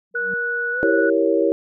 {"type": "tone with exponential growth", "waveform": "sine", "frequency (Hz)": 188.2, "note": "F#3", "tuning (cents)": 30, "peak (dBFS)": -30, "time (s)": [0.11, 0.34], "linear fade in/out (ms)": 2, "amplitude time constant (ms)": 49}
{"type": "tone with pitch glide", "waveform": "sine", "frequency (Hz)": [472.9, 533.9], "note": ["A#4", "C5"], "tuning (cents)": [25, 35], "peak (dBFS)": -28, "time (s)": [0.14, 1.04], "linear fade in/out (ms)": 10, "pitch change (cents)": 210, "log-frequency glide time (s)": [0.72, 0.87]}
{"type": "tone", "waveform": "sine", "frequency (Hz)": 1473, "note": "F#6", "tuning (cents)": -8, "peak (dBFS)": -21, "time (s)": [0.15, 1.1], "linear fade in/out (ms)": 5}
{"type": "chord", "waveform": "sine", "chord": "E diminished seventh", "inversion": "none", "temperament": "equal", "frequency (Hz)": [329.6, 392, 466.2, 554.4], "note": ["E4", "G4", "Bb4", "Db5"], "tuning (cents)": [0, 0, 0, 0], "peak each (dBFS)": [-20, -21, -20, -21], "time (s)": [0.83, 1.52], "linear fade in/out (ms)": 0}
{"effects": []}